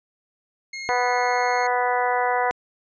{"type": "tone", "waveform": "sawtooth", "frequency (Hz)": 2148, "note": "C7", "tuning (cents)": 45, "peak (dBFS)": -27, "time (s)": [0.73, 1.67], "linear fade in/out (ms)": 5}
{"type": "harmonic tone", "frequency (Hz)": 246.9, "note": "B3", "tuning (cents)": 0, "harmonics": [2, 3, 4, 5, 6, 7, 8], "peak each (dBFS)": [-26, -23, -25, -33, -30, -32, -30], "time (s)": [0.89, 2.51], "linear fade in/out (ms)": 0}
{"effects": ["resampled to 16000 Hz"]}